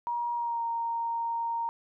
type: tone with pitch glide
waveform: sine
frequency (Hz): 951 to 927.7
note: A#5 to A#5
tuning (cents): +34 to -9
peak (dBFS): -28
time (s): 0.07-1.69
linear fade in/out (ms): 0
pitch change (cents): -43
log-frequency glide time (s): 0.34-0.63
effects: none